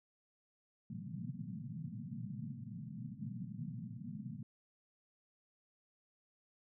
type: band-pass noise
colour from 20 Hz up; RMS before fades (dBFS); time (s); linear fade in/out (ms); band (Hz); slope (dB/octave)
pink; -45; 0.9-4.43; 2; 110 to 240; 96
effects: none